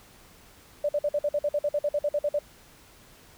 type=tone bursts; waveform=sine; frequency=587.3 Hz; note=D5; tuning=in tune; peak=-22 dBFS; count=16; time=0.84-2.39 s; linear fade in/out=5 ms; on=50 ms; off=50 ms; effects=pink hiss -54 dBFS RMS until 3.37 s